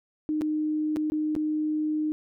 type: tone with dropouts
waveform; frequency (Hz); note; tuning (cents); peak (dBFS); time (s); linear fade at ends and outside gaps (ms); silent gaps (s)
sine; 306.6; D#4; -25; -24; 0.29-2.12; 0; 0.411-0.418 / 0.961-0.968 / 1.1-1.12 / 1.352-1.363
effects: none